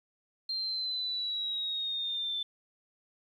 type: linear sweep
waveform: sine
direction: down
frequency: 4186 to 3520 Hz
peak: -31 dBFS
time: 0.49-2.43 s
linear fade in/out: 5 ms
effects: 11-bit